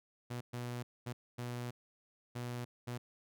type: tone bursts at uneven times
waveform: sawtooth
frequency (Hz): 121.6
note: B2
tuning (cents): -26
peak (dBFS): -35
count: 6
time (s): 0.3-0.41 / 0.53-0.83 / 1.06-1.13 / 1.38-1.71 / 2.35-2.65 / 2.87-2.98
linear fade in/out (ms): 10
effects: none